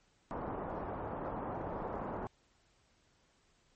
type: low-pass noise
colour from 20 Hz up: white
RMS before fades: -40 dBFS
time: 0.31-2.27 s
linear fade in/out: 0 ms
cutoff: 1000 Hz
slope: 24 dB/octave
effects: pink hiss -71 dBFS RMS until 3.75 s + MP3 32 kbps